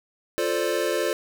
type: chord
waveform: square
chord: D minor seventh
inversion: first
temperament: equal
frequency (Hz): 349.2 / 440 / 523.3 / 587.3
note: F4 / A4 / C5 / D5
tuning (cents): 0 / 0 / 0 / 0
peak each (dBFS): -29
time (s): 0.38-1.13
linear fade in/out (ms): 0
effects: 8-bit